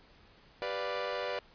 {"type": "chord", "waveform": "sawtooth", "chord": "G dominant seventh", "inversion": "none", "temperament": "equal", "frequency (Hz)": [392, 493.9, 587.3, 698.5], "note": ["G4", "B4", "D5", "F5"], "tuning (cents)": [0, 0, 0, 0], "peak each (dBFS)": [-39, -33, -33, -39], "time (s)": [0.62, 1.39], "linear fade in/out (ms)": 0, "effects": ["pink hiss -60 dBFS RMS until 1.54 s", "resampled to 11025 Hz"]}